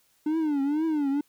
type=tone with vibrato; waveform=triangle; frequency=298 Hz; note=D4; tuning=25 cents sharp; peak=-21 dBFS; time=0.26-1.21 s; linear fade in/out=5 ms; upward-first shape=triangle; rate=2.1 Hz; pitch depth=170 cents each way; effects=white hiss -66 dBFS RMS until 1.28 s